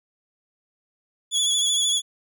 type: tone with vibrato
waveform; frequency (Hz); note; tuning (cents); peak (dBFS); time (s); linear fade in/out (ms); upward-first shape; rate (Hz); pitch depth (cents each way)
25% pulse; 3400; G#7; +40; -15; 1.31-2.02; 50; sine; 13; 40
effects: none